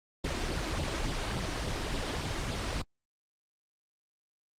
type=noise with flanger; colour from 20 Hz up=pink; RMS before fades=-32 dBFS; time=0.24-2.82 s; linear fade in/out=5 ms; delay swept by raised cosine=0.23 to 3.23 ms; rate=3.5 Hz; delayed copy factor=+0.55; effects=low-pass 6000 Hz 12 dB/octave + Opus 24 kbps